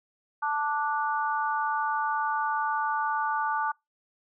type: harmonic tone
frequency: 293.7 Hz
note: D4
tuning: in tune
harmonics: 3 / 4 / 5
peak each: -28 / -30 / -32 dBFS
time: 0.42-3.72 s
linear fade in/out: 10 ms
effects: noise-tail reverb RT60 0.2 s tail -26 dB re dry